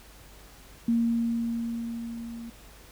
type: tone with level ramp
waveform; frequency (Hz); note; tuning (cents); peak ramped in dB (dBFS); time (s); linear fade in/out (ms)
sine; 232.2; A#3; -7; -20 to -37; 0.88-2.5; 5
effects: added 50 Hz sine -52 dBFS peak until 2.91 s + pink hiss -52 dBFS RMS until 2.91 s